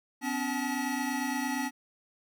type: tone cluster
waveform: square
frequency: 254.4 / 283.1 / 863 / 1927 Hz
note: C4 / C#4 / A5 / B6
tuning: -48 / +37 / -34 / -43 cents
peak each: -34 / -36 / -37 / -38 dBFS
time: 0.21-1.71 s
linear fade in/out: 50 ms
effects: none